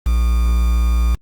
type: tone with quantisation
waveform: triangle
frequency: 58.27 Hz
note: A#1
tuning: in tune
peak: -10 dBFS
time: 0.06-1.15 s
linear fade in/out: 5 ms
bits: 5
effects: Opus 24 kbps